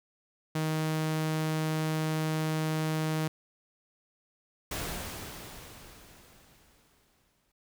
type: tone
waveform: sawtooth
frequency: 157 Hz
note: D#3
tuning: 16 cents sharp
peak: -24 dBFS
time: 0.55-3.28 s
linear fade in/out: 5 ms
type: noise with exponential decay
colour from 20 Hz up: pink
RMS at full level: -34 dBFS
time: 4.71-7.52 s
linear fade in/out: 5 ms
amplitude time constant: 610 ms
effects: none